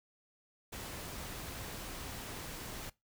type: noise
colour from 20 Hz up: pink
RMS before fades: -44 dBFS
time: 0.72-2.9 s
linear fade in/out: 10 ms
effects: noise-tail reverb RT60 0.2 s tail -21 dB re dry